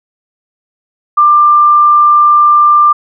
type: tone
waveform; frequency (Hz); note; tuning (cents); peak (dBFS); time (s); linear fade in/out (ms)
sine; 1189; D6; +21; -3; 1.17-2.93; 10
effects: none